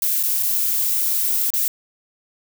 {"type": "noise with dropouts", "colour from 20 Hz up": "violet", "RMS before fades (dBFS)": -20, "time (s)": [0.02, 1.68], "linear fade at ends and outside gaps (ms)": 1, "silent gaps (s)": [[0.229, 0.235], [0.427, 0.431], [1.504, 1.537]], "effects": []}